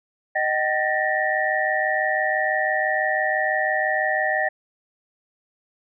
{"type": "tone cluster", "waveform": "sine", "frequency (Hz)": [620, 762, 1786, 1892], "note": ["D#5", "G5", "A6", "A#6"], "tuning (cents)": [-6, -49, 25, 25], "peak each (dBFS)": -25, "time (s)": [0.35, 4.49], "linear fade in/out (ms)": 10, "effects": []}